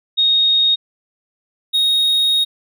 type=tone pair in turn; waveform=sine / triangle; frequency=3729 / 3743 Hz; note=A#7 / A#7; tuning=0 / +6 cents; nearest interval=unison; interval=6 cents; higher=second; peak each=-11 dBFS; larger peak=neither; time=0.17-0.76 / 1.73-2.45 s; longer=second; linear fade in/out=20 ms; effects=none